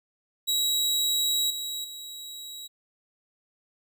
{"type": "tone with level steps", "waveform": "sawtooth", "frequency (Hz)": 3863, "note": "B7", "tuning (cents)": -39, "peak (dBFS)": [-20, -28, -35], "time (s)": [0.47, 2.68], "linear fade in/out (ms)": 20, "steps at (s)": [1.5, 1.84], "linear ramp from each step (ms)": 5, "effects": []}